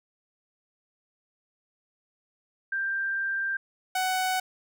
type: tone pair in turn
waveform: sine / sawtooth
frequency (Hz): 1581 / 746.1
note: G6 / F#5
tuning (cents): +14 / +14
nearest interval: octave + minor second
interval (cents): 1300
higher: first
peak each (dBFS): -26 / -21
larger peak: second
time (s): 2.72-3.57 / 3.95-4.4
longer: first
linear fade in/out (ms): 5
effects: none